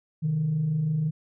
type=tone pair together; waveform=sine; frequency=129.66 / 155.7 Hz; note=C3 / D#3; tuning=-15 / +2 cents; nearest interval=minor third; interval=317 cents; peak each=-33 / -22 dBFS; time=0.22-1.11 s; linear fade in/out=20 ms; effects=tanh soft clip ceiling -18 dBFS